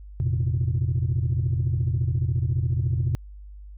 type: chord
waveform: sine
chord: F suspended fourth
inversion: none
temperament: equal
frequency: 87.31 / 116.54 / 130.81 Hz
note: F2 / Bb2 / C3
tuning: 0 / 0 / 0 cents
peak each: -24 dBFS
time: 0.2-3.15 s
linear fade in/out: 0 ms
effects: tanh soft clip ceiling -16 dBFS + added 50 Hz sine -39 dBFS peak until 3.77 s